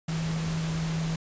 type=tone in noise; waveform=sine; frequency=161.7 Hz; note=E3; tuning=33 cents flat; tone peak=-27 dBFS; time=0.08-1.16 s; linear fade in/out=5 ms; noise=pink; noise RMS=-37 dBFS; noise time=0.08-1.16 s; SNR=+7 dB; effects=resampled to 16000 Hz